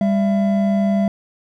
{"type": "tone pair together", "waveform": "triangle", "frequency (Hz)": [199.19, 670], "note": ["G3", "E5"], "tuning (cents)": [28, 28], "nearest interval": "octave + major sixth", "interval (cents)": 2100, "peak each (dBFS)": [-13, -20], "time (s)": [0.01, 1.08], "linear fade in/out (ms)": 2, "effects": []}